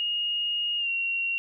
sine tone with pitch glide, 2859 to 2746 Hz, F7 to F7, +40 to -30 cents, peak -25 dBFS, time 0-1.38 s, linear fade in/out 0 ms, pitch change -70 cents, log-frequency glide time 0.78-0.89 s, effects none

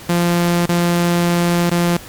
sawtooth tone with dropouts, 173.1 Hz, F3, 15 cents flat, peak -9 dBFS, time 0.09-1.97 s, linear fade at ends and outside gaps 5 ms, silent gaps 0.66-0.69 / 1.698-1.713 s, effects pink hiss -36 dBFS RMS until 2.08 s + MP3 96 kbps

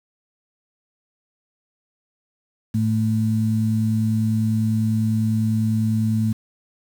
sine tone pair together, 110 / 220 Hz, A2 / A3, 0 / 0 cents, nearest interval octave, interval 1200 cents, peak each -20 dBFS, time 2.74-6.33 s, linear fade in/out 10 ms, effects 7-bit

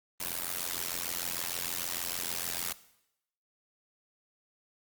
white noise with amplitude modulation, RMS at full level -31 dBFS, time 0.2-2.73 s, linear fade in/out 5 ms, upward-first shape sine, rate 86.6 Hz, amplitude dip 95%, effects noise-tail reverb RT60 0.8 s tail -17 dB re dry + Opus 32 kbps

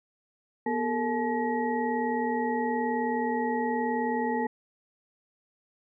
sine tone cluster, 243 / 414.8 / 453.8 / 859 / 1900 Hz, B3 / G#4 / A#4 / A5 / A#6, -28 / -2 / -47 / -42 / +33 cents, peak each -30 / -38 / -31 / -30 / -37 dBFS, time 0.66-4.47 s, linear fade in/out 5 ms, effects none

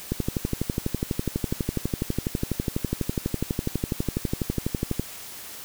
click train, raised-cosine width 3 ms, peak -11 dBFS, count 60, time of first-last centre 0.12-4.996 s, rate 12.1 Hz, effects white hiss -40 dBFS RMS until 5.64 s

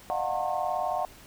sine tone cluster, 608 / 702 / 741 / 910 / 1077 Hz, D#5 / F5 / F#5 / A#5 / C6, -40 / +9 / +2 / -42 / +50 cents, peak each -34 / -32 / -30 / -35 / -36 dBFS, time 0.1-1.05 s, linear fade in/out 0 ms, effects pink hiss -51 dBFS RMS until 1.26 s

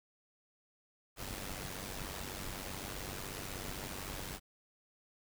pink noise with amplitude modulation, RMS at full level -40 dBFS, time 1.16-4.4 s, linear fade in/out 50 ms, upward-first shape sine, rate 96 Hz, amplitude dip 65%, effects none

